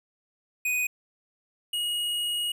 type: tone pair in turn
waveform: square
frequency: 2490 / 2887 Hz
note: D#7 / F#7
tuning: +1 / -43 cents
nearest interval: minor third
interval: 256 cents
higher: second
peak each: -25 / -27 dBFS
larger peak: first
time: 0.65-0.87 / 1.73-2.52 s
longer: second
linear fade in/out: 5 ms
effects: none